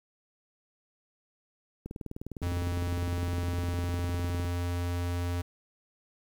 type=click train; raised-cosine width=3 ms; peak=-25 dBFS; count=52; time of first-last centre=1.86-4.449 s; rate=19.7 Hz
type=tone; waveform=square; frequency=87.7 Hz; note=F2; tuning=8 cents sharp; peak=-30 dBFS; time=2.42-5.42 s; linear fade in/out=10 ms
effects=9-bit